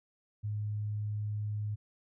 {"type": "tone", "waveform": "sine", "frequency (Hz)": 105.1, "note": "G#2", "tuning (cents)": 21, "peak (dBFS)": -32, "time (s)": [0.43, 1.76], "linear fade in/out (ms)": 20, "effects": []}